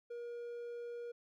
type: tone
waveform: triangle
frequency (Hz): 475.6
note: A#4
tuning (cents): +35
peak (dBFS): -40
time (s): 0.1-1.12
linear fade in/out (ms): 10
effects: none